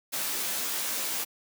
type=noise with comb filter; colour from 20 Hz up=white; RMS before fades=-31 dBFS; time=0.12-1.25 s; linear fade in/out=20 ms; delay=15 ms; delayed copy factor=+0.95; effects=high-pass 200 Hz 12 dB/octave